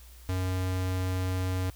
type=tone; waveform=square; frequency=92.5 Hz; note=F#2; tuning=in tune; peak=-28 dBFS; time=0.29-1.7 s; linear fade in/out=0 ms; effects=added 60 Hz sine -48 dBFS peak until 1.75 s + white hiss -56 dBFS RMS until 1.75 s